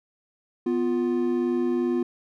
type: tone pair together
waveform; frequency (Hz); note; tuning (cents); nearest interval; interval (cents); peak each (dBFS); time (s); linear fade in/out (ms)
triangle; 248.1 / 350.6; B3 / F4; +8 / +7; tritone; 599; -23 / -22; 0.66-2.03; 5
effects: none